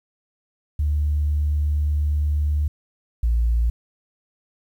sine tone pair in turn, 74.3 / 57.88 Hz, D2 / A#1, +21 / -12 cents, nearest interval major third, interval 433 cents, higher first, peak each -17 / -15 dBFS, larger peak second, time 0.79-2.68 / 3.23-3.7 s, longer first, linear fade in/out 5 ms, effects tanh soft clip ceiling -13 dBFS + 9-bit

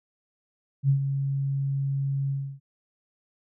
sine tone with ADSR envelope, 137.8 Hz, C#3, 10 cents flat, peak -16 dBFS, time 0.83-2.6 s, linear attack 61 ms, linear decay 97 ms, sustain -8 dB, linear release 300 ms, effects none

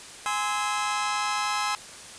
sawtooth chord, Ab augmented, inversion none, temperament just, 830.6 / 1038.3 / 1297.8 Hz, Ab5 / C6 / E6, 0 / -14 / -27 cents, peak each -26 dBFS, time 0.26-1.75 s, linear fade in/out 0 ms, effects white hiss -43 dBFS RMS until 2.18 s + resampled to 22050 Hz

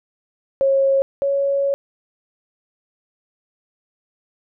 sine tone pair in turn, 544 / 556.4 Hz, C#5 / C#5, -33 / +6 cents, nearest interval unison, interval 39 cents, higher second, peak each -13 / -16 dBFS, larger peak first, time 0.61-1.02 / 1.22-1.74 s, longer second, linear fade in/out 0 ms, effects none

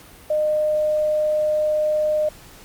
sine tone, 610 Hz, D#5, 34 cents flat, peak -17 dBFS, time 0.3-2.29 s, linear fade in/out 5 ms, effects pink hiss -45 dBFS RMS until 2.64 s + Opus 48 kbps

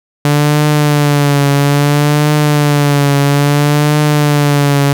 sawtooth tone with vibrato, 145.5 Hz, D3, 16 cents flat, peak -4 dBFS, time 0.25-4.93 s, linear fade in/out 2 ms, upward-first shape triangle, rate 0.6 Hz, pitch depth 56 cents each way, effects none

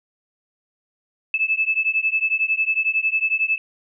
sine beating tone pair, 2611 / 2622 Hz, E7 / E7, -17 / -10 cents, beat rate 11 Hz, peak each -21 dBFS, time 1.34-3.58 s, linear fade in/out 2 ms, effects none

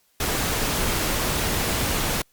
pink noise, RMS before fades -24 dBFS, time 0.2-2.22 s, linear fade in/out 5 ms, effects white hiss -64 dBFS RMS until 2.32 s + Opus 48 kbps

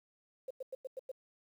sine tone bursts, 523.3 Hz, C5, in tune, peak -38 dBFS, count 6, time 0.48-1.116 s, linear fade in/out 5 ms, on 26 ms, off 96 ms, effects 11-bit

